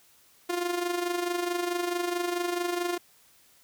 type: tone with amplitude modulation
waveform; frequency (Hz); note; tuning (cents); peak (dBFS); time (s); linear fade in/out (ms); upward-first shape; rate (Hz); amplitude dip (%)
sawtooth; 351; F4; +9; -21; 0.49-2.98; 10; sine; 24.6; 60
effects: white hiss -60 dBFS RMS until 3.63 s